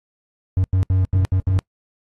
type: tone bursts at uneven times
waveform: triangle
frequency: 93.6 Hz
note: F#2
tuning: 20 cents sharp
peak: -12 dBFS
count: 6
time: 0.57-0.64 / 0.73-0.83 / 0.9-1.05 / 1.13-1.25 / 1.32-1.4 / 1.47-1.59 s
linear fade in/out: 0 ms
effects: noise-tail reverb RT60 0.1 s tail -26 dB re dry + AAC 32 kbps